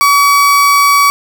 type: tone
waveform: 35% pulse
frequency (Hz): 1137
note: C#6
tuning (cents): +44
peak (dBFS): -4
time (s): 0.01-1.1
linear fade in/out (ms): 0
effects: none